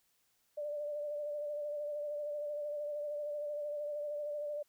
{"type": "tone with vibrato", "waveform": "sine", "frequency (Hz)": 590, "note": "D5", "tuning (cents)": 8, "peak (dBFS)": -36, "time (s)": [0.57, 4.63], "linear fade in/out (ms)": 10, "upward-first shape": "sine", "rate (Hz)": 13, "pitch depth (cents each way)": 30, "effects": ["white hiss -75 dBFS RMS until 4.68 s"]}